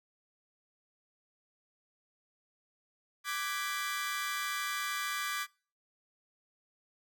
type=chord; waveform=sawtooth; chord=G# half-diminished seventh; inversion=second; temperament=equal with one note detuned; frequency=1174.7 / 1514.6 / 1661.2 / 1975.5 Hz; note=D6 / F#6 / G#6 / B6; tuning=0 / +40 / 0 / 0 cents; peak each=-33 / -39 / -36 / -37 dBFS; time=3.24-5.47 s; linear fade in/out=50 ms; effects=noise-tail reverb RT60 0.4 s tail -24 dB re dry